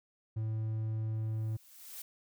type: tone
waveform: triangle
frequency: 110 Hz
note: A2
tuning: in tune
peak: -30 dBFS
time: 0.36-1.57 s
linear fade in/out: 10 ms
type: noise with exponential growth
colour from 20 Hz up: blue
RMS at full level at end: -43 dBFS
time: 1.14-2.02 s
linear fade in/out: 5 ms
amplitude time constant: 190 ms
effects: none